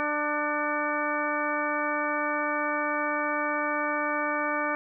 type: harmonic tone with a mistuned harmonic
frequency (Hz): 297.4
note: D4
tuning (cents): +22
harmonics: 1 / 2 / 3 / 4 / 5 / 6 / 8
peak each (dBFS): -34 / -32 / -34 / -31 / -33 / -35 / -35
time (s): 0-4.75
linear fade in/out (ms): 0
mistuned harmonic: 8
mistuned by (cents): -74
effects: none